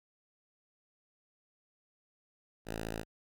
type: tone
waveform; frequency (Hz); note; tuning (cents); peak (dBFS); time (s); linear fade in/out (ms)
5% pulse; 55; A1; 0; -26; 2.65-3.05; 50
effects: none